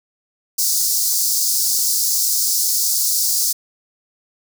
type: high-pass noise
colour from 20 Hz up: pink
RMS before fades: -18 dBFS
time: 0.58-3.53 s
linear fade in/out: 10 ms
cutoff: 4700 Hz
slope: 48 dB/octave
effects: none